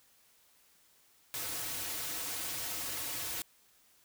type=noise with comb filter; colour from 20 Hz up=white; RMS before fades=-38 dBFS; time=1.34-3.42 s; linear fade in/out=0 ms; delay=5 ms; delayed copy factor=-0.75; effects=white hiss -66 dBFS RMS until 4.04 s